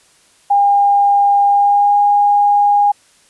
sine tone with pitch glide, 807 to 817.8 Hz, G#5 to G#5, -50 to -27 cents, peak -8 dBFS, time 0.5-2.92 s, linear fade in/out 10 ms, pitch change +23 cents, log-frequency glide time 1.47-1.98 s, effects white hiss -51 dBFS RMS until 3.29 s + resampled to 24000 Hz

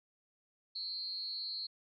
sine tone with amplitude modulation, 4261 Hz, C8, 31 cents sharp, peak -34 dBFS, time 0.75-1.67 s, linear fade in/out 10 ms, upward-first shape sine, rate 238 Hz, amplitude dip 80%, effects none

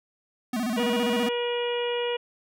square tone with vibrato, 231.6 Hz, A#3, 11 cents flat, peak -26 dBFS, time 0.53-1.29 s, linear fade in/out 5 ms, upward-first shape square, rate 15 Hz, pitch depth 130 cents each way
harmonic tone, 480.7 Hz, B4, 47 cents flat, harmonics 1 / 2 / 3 / 4 / 5 / 6 / 7, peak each -26 / -35 / -42 / -40 / -38 / -34 / -43 dBFS, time 0.77-2.17 s, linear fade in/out 10 ms
effects none

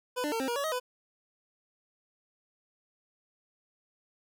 25% pulse tone with pitch steps, 499.1 / 296.7 / 453.5 / 265.3 / 476.4 / 564 / 630 / 499.5 Hz, B4 / D4 / A#4 / C4 / A#4 / C#5 / D#5 / B4, +18 / +18 / -48 / +24 / +38 / +30 / +21 / +20 cents, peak -26 dBFS, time 0.16-0.8 s, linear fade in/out 20 ms, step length 80 ms, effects 11-bit

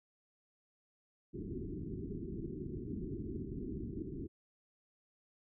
white low-pass noise, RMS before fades -42 dBFS, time 1.33-4.28 s, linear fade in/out 20 ms, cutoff 400 Hz, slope 96 dB/octave, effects none

